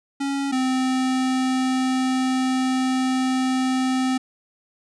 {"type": "tone pair in turn", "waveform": "square", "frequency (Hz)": [277.2, 259], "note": ["C#4", "C4"], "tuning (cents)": [0, -17], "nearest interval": "minor second", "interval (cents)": 117, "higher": "first", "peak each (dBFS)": [-23, -20], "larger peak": "second", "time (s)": [[0.2, 0.52], [0.52, 4.18]], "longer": "second", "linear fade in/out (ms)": 10, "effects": ["resampled to 22050 Hz"]}